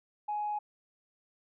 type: tone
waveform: sine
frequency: 837 Hz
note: G#5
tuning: 13 cents sharp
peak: -30 dBFS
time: 0.28-0.59 s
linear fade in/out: 10 ms
effects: tanh soft clip ceiling -26 dBFS